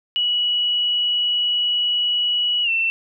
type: tone with pitch glide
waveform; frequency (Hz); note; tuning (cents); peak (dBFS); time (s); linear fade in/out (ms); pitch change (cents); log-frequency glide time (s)
sine; 2930 to 2687; F#7 to E7; -18 to +33; -17; 0.16-2.9; 0; -149; 2.63-2.7
effects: none